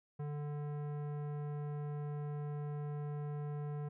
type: tone with tanh clipping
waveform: sine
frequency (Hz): 147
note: D3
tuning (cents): +2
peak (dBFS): -40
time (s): 0.19-3.89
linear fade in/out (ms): 10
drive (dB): 16
effects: none